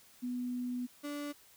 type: tone pair in turn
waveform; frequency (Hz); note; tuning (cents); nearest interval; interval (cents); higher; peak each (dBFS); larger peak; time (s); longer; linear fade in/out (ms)
sine / 35% pulse; 247.2 / 290.4; B3 / D4; +2 / -19; minor third; 279; second; -34 / -36; first; 0.22-0.87 / 1.03-1.33; first; 20
effects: white hiss -61 dBFS RMS until 1.56 s